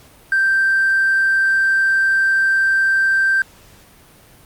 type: tone with hard clipping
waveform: sine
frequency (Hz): 1568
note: G6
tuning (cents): 0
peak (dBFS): -13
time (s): 0.32-3.42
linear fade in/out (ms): 2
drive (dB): 1
effects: pink hiss -47 dBFS RMS until 4.45 s + Opus 48 kbps